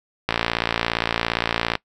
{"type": "click train", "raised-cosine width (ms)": 0.3, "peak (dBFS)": -3, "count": 85, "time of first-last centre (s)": [0.29, 1.753], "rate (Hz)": 57.4, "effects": ["noise-tail reverb RT60 0.1 s tail -22 dB re dry"]}